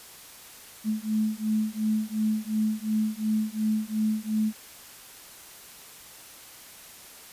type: beating tone pair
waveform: sine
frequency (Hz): 214.9 / 217.7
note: A3 / A3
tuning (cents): -41 / -18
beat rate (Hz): 2.8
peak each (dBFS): -27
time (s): 0.84-4.53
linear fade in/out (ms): 50
effects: white hiss -47 dBFS RMS until 7.32 s + resampled to 32000 Hz